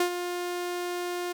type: tone with ADSR envelope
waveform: sawtooth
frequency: 354 Hz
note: F4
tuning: 23 cents sharp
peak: -17 dBFS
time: 0-1.33 s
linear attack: 4 ms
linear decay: 89 ms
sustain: -9 dB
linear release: 14 ms
effects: none